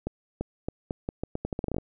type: accelerating click train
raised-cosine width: 2 ms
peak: -16 dBFS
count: 16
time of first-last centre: 0.07-1.784 s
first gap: 340 ms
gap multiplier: 0.81
effects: none